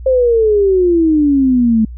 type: exponential sweep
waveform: sine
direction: down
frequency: 531 to 216.1 Hz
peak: -8 dBFS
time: 0.06-1.85 s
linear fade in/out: 5 ms
effects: added 60 Hz sine -26 dBFS peak until 1.97 s